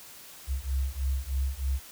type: beating tone pair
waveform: sine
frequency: 65.41 / 68.61 Hz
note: C2 / C#2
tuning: 0 / -17 cents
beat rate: 3.2 Hz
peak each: -29 dBFS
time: 0.47-1.8 s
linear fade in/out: 50 ms
effects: tanh soft clip ceiling -20 dBFS + white hiss -48 dBFS RMS until 1.91 s